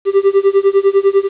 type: tone with tremolo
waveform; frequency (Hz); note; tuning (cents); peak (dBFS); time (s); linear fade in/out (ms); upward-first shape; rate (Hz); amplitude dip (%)
triangle; 393.6; G4; +7; -3; 0.05-1.29; 50; sine; 10; 95
effects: resampled to 8000 Hz + 7-bit